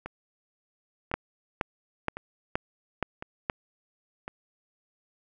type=two click trains; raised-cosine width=0.5 ms; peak=-11 / -21 dBFS; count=6 / 5; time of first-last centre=1.14-3.498 / 0.06-4.279 s; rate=2.12 / 0.948 Hz; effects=none